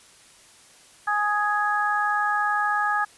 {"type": "harmonic tone", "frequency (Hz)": 416.4, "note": "G#4", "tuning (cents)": 5, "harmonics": [2, 3, 4], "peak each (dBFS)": [-25, -25, -25], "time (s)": [1.07, 3.05], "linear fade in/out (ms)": 10, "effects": ["white hiss -52 dBFS RMS until 3.17 s", "resampled to 24000 Hz"]}